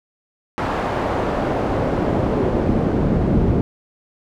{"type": "noise with band-pass filter sweep", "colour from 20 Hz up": "brown", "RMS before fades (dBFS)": -19, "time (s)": [0.58, 3.61], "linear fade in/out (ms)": 0, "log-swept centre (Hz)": [960, 250], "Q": 0.87, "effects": []}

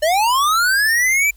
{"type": "linear sweep", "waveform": "square", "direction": "up", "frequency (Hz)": [587.3, 2360], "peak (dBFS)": -14, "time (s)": [0.02, 1.31], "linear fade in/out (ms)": 10, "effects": ["added 50 Hz sine -44 dBFS peak until 1.36 s", "white hiss -57 dBFS RMS until 1.36 s"]}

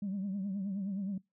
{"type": "tone with vibrato", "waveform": "sine", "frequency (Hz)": 196, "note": "G3", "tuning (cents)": 0, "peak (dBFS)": -32, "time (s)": [0.02, 1.18], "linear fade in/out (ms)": 5, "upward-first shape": "triangle", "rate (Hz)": 9.5, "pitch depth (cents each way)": 110, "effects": ["noise-tail reverb RT60 0.2 s tail -24 dB re dry", "tanh soft clip ceiling -30 dBFS"]}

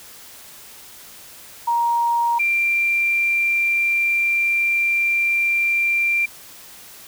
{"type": "tone pair in turn", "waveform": "sine", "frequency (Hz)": [940, 2369], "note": ["A#5", "D7"], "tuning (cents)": [14, 14], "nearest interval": "octave + major third", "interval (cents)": 1600, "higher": "second", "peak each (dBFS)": [-16, -16], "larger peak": "neither", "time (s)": [[1.67, 2.39], [2.39, 6.26]], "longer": "second", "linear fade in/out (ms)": 10, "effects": ["white hiss -42 dBFS RMS until 7.07 s"]}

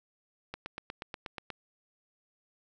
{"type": "click train", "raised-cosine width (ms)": 0.3, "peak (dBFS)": -22, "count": 9, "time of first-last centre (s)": [0.54, 1.503], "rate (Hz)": 8.31, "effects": []}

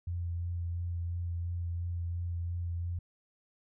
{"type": "tone with vibrato", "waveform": "sine", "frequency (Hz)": 86.3, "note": "F2", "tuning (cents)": -20, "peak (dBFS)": -32, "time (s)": [0.07, 2.99], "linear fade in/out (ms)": 5, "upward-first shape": "sine", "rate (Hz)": 2.9, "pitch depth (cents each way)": 17, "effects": []}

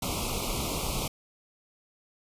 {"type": "band-stop noise", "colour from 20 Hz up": "pink", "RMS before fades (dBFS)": -31, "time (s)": [0.02, 1.08], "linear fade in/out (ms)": 5, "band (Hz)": [1300, 2200], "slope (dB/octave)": 96, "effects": ["resampled to 32000 Hz"]}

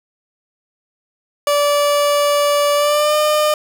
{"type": "tone with pitch glide", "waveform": "30% pulse", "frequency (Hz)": [580, 605.3], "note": ["D5", "D#5"], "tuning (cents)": [-22, -48], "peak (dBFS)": -10, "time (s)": [1.47, 3.54], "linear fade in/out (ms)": 2, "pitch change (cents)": 74, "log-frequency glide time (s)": [2.75, 3.16], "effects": []}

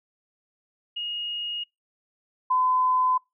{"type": "tone pair in turn", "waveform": "sine", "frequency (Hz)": [2868, 1016.3], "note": ["F7", "B5"], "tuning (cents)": [45, 49], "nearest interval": "octave + tritone", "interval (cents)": 1796, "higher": "first", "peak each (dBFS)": [-28, -19], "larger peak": "second", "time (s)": [[0.96, 1.64], [2.5, 3.18]], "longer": "neither", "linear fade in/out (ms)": 10, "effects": ["noise-tail reverb RT60 0.2 s tail -25 dB re dry"]}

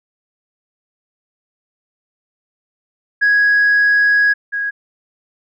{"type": "tone pair in turn", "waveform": "sine", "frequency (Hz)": [1661.2, 1650.7], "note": ["G#6", "G#6"], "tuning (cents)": [0, -11], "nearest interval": "unison", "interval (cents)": 11, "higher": "first", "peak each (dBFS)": [-8, -17], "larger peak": "first", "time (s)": [[3.21, 4.34], [4.52, 4.71]], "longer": "first", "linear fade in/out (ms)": 20, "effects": ["tanh soft clip ceiling -7 dBFS"]}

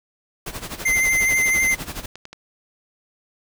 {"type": "noise with tremolo", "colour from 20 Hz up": "pink", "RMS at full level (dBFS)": -29, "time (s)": [0.46, 2.06], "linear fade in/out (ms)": 5, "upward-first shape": "sine", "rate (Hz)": 12, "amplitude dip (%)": 80}
{"type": "tone with vibrato", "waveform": "square", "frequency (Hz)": 2077, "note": "C7", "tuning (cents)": -13, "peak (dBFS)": -17, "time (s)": [0.85, 1.75], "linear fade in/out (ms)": 10, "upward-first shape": "sine", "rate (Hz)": 12, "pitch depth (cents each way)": 22}
{"type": "clicks", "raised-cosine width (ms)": 0.2, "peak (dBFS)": -20, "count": 4, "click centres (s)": [1.602, 2.156, 2.254, 2.33]}
{"effects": []}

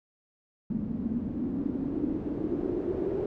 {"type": "noise with low-pass filter sweep", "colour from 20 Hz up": "white", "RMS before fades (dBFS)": -31, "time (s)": [0.7, 3.26], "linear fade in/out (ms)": 2, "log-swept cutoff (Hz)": [220, 390], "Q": 6.6, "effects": []}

